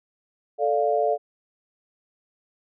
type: chord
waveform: sine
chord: D minor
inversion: second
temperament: equal with one note detuned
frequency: 440 / 585 / 698.5 Hz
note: A4 / D5 / F5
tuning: 0 / -7 / 0 cents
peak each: -24 / -24 / -23 dBFS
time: 0.58-1.18 s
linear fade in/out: 50 ms
effects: none